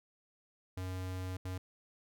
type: tone bursts at uneven times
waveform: square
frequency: 92.5 Hz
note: F#2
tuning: in tune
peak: -38 dBFS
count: 2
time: 0.77-1.37 / 1.45-1.58 s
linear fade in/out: 5 ms
effects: none